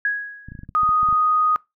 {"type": "tone with exponential decay", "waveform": "sine", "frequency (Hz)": 1661, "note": "G#6", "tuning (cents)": 0, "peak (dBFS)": -16, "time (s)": [0.05, 0.65], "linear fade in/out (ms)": 2, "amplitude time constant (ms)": 130}
{"type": "clicks", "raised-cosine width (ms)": 5, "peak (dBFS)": -24, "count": 11, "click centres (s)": [0.486, 0.52, 0.552, 0.591, 0.634, 0.691, 0.833, 0.891, 1.031, 1.088, 1.127]}
{"type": "tone", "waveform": "sine", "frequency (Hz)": 1244.5, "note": "D#6", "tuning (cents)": 0, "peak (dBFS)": -15, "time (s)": [0.75, 1.56], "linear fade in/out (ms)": 0}
{"effects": ["noise-tail reverb RT60 0.2 s tail -23 dB re dry"]}